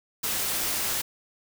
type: noise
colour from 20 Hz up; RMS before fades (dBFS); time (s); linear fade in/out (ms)
white; -28; 0.23-1.02; 10
effects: none